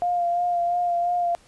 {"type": "tone with vibrato", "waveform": "sine", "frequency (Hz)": 700, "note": "F5", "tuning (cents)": 4, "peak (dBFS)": -20, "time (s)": [0.02, 1.35], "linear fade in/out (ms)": 0, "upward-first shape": "sine", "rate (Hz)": 2.9, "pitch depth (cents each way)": 23, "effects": ["pink hiss -55 dBFS RMS until 1.47 s", "resampled to 24000 Hz"]}